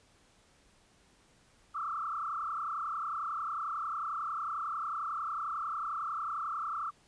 sine tone with frequency modulation, 1250 Hz, D#6, 8 cents sharp, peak -33 dBFS, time 1.74-6.91 s, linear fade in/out 20 ms, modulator 31.1 Hz, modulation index 3.4, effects pink hiss -65 dBFS RMS until 7.07 s + resampled to 22050 Hz

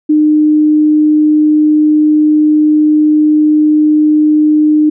sine tone, 304.1 Hz, D#4, 40 cents flat, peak -5 dBFS, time 0.09-4.9 s, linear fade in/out 10 ms, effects none

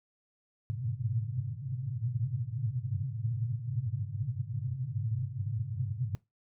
pink band-pass noise, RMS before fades -34 dBFS, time 0.7-6.15 s, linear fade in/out 0 ms, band 100 to 140 Hz, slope 96 dB/octave, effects noise-tail reverb RT60 0.2 s tail -21 dB re dry

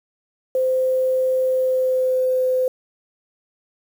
sine tone with pitch glide, 517 to 511.9 Hz, C5 to C5, -21 to -38 cents, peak -16 dBFS, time 0.55-2.68 s, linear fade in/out 2 ms, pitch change -17 cents, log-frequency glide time 1.46-2.45 s, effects 7-bit

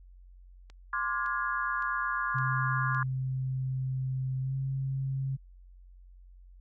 click train, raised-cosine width 0.2 ms, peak -35 dBFS, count 5, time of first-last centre 0.7-2.947 s, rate 1.78 Hz
sine chord, D half-diminished seventh, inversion third, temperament equal with one note detuned, 1046.5 / 1174.7 / 1421.3 / 1661.2 Hz, C6 / D6 / F6 / Ab6, 0 / 0 / +30 / 0 cents, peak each -34 dBFS, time 0.93-3.03 s, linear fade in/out 2 ms
sine tone with pitch glide, 130.81 to 134.41 Hz, C3 to C3, 0 to +47 cents, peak -29 dBFS, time 2.34-5.37 s, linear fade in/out 20 ms, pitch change +47 cents, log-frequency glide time 4.41-4.55 s
effects added 45 Hz sine -50 dBFS peak until 6.6 s

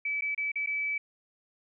sine tone with dropouts, 2300 Hz, D7, 37 cents flat, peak -28 dBFS, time 0.05-0.98 s, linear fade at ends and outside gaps 5 ms, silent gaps 0.21-0.22 / 0.348-0.377 / 0.518-0.556 / 0.662-0.671 s, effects none

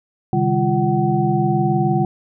sine tone cluster, 132.4 / 152 / 198.7 / 346 / 753 Hz, C3 / D#3 / G3 / F4 / F#5, +21 / -40 / +24 / -16 / +30 cents, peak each -21 dBFS, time 0.33-2.05 s, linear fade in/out 2 ms, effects none

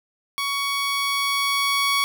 15% pulse tone with level ramp, 1120 Hz, C#6, 18 cents sharp, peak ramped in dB -17 to -12 dBFS, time 0.38-2.04 s, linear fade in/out 0 ms, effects none

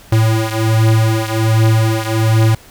square beating tone pair, 110.7 / 112 Hz, A2 / A2, +11 / +31 cents, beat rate 1.3 Hz, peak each -13 / -16 dBFS, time 0.12-2.55 s, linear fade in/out 5 ms, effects pink hiss -42 dBFS RMS until 2.7 s

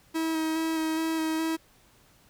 45% pulse tone with vibrato, 320.5 Hz, E4, 49 cents flat, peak -26 dBFS, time 0.14-1.57 s, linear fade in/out 20 ms, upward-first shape square, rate 2.4 Hz, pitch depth 14 cents each way, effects pink hiss -60 dBFS RMS until 2.29 s

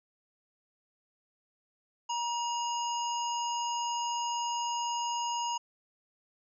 harmonic tone with a mistuned harmonic, 949 Hz, A#5, 31 cents sharp, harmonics 1 / 3 / 5 / 7, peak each -31 / -39 / -47 / -40 dBFS, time 2.09-5.58 s, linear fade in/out 10 ms, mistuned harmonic 5, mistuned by +100 cents, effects none

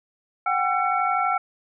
sine tone cluster, 740 / 792 / 1350 / 2235 Hz, F#5 / G5 / E6 / C#7, 0 / +18 / +41 / +14 cents, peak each -25 / -26 / -23 / -31 dBFS, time 0.46-1.38 s, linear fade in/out 5 ms, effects none

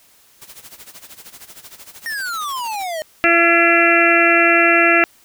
white noise with tremolo, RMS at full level -37 dBFS, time 0.41-2.86 s, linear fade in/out 10 ms, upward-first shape sine, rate 13 Hz, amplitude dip 85%
square exponential sweep, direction down, 1868 to 610 Hz, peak -23 dBFS, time 2.06-3.02 s, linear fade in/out 0 ms
harmonic tone, 338.8 Hz, E4, 48 cents sharp, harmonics 1 / 2 / 4 / 5 / 6 / 7 / 8, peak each -18 / -18 / -18 / -18 / -18 / -18 / -18 dBFS, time 3.24-5.04 s, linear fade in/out 0 ms
effects white hiss -52 dBFS RMS until 5.24 s

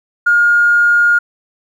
triangle tone with tanh clipping, 1422 Hz, F6, 31 cents sharp, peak -7 dBFS, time 0.26-1.19 s, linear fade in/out 10 ms, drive 2 dB, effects none

